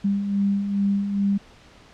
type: beating tone pair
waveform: sine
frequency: 197.6 / 200 Hz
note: G3 / G3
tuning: +14 / +35 cents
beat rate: 2.4 Hz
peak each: -29 / -20 dBFS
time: 0.04-1.38 s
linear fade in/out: 10 ms
effects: pink hiss -50 dBFS RMS until 1.93 s + low-pass 5000 Hz 12 dB/octave